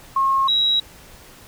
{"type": "tone pair in turn", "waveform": "sine", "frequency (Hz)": [1080, 3861], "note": ["C#6", "B7"], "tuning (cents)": [-45, -40], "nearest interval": "octave + minor seventh", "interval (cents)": 2205, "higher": "second", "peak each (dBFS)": [-15, -15], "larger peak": "neither", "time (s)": [[0.16, 0.48], [0.48, 0.8]], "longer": "neither", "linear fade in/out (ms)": 5, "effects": ["pink hiss -45 dBFS RMS until 1.47 s"]}